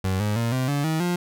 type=tone with pitch steps; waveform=30% pulse; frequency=94.5 / 104.85 / 116.34 / 129.09 / 143.24 / 158.93 / 176.34 Hz; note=F#2 / G#2 / A#2 / C3 / D3 / D#3 / F3; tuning=+37 / +17 / -3 / -23 / -43 / +37 / +17 cents; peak=-19 dBFS; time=0.04-1.16 s; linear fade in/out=5 ms; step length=160 ms; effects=none